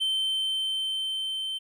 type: tone with level ramp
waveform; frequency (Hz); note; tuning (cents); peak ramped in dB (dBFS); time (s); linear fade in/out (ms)
triangle; 3098; G7; -21; -22 to -28; 0-1.59; 20
effects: none